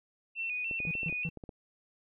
sine tone with vibrato, 2583 Hz, E7, 36 cents flat, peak -32 dBFS, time 0.35-1.3 s, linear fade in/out 50 ms, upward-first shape square, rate 3.4 Hz, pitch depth 73 cents each way
clicks, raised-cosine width 2 ms, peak -30 dBFS, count 10, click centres 0.712 / 0.803 / 0.852 / 0.953 / 1.032 / 1.095 / 1.126 / 1.373 / 1.438 / 1.492 s
triangle tone bursts, 163.7 Hz, E3, 12 cents flat, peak -31 dBFS, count 3, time 0.87-1.29 s, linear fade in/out 0 ms, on 40 ms, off 150 ms
effects none

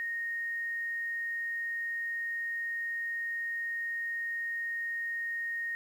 sine tone with quantisation, 1858 Hz, A#6, 6 cents flat, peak -32 dBFS, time 0-5.75 s, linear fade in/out 0 ms, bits 10, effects none

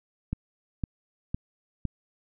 click train, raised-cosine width 5 ms, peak -16 dBFS, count 4, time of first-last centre 0.33-1.853 s, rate 1.97 Hz, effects none

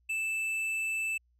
sine tone with tanh clipping, 2639 Hz, E7, 1 cent sharp, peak -31 dBFS, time 0.09-1.18 s, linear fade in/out 10 ms, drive 8 dB, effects added 60 Hz sine -66 dBFS peak until 1.39 s

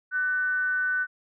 sine tone with frequency modulation, 1500 Hz, F#6, 23 cents sharp, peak -23 dBFS, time 0.11-1.07 s, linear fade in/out 50 ms, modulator 321 Hz, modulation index 0.22, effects none

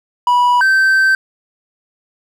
triangle tone pair in turn, 978 / 1552.5 Hz, B5 / G6, -17 / -17 cents, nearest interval minor sixth, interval 800 cents, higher second, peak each -7 dBFS, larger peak neither, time 0.27-0.61 / 0.61-1.15 s, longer second, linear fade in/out 2 ms, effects none

